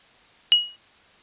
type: tone with exponential decay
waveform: sine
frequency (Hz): 2901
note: F#7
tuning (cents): -35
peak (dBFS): -9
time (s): 0.52-0.76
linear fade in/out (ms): 0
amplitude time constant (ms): 51
effects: white hiss -54 dBFS RMS until 1.22 s + resampled to 8000 Hz